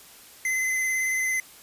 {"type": "tone with vibrato", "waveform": "square", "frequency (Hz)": 2047, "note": "C7", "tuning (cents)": -38, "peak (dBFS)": -24, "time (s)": [0.45, 1.4], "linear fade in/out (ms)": 2, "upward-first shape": "sine", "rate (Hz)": 18, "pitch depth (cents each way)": 19, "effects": ["white hiss -49 dBFS RMS until 1.62 s", "resampled to 32000 Hz"]}